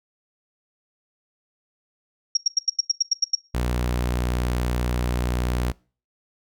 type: tone bursts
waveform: sine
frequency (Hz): 5588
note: F8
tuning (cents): 0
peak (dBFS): -15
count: 10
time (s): 2.35-3.352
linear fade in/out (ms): 5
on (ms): 21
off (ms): 88
type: tone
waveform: sawtooth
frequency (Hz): 60.9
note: B1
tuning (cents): -24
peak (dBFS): -18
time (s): 3.54-5.72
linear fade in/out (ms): 10
effects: noise-tail reverb RT60 0.4 s tail -24 dB re dry